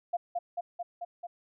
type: tone with echo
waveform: sine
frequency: 698.5 Hz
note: F5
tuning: in tune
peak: -26 dBFS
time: 0.13-0.17 s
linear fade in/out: 10 ms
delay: 220 ms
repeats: 5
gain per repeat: -2 dB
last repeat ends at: 1.27 s
effects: none